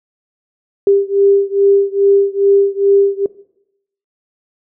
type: beating tone pair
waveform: sine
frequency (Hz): 396.7 / 399.1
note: G4 / G4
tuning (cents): +21 / +31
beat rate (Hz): 2.4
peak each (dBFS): -12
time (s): 0.87-3.26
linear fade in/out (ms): 2
effects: noise-tail reverb RT60 0.8 s tail -19 dB re dry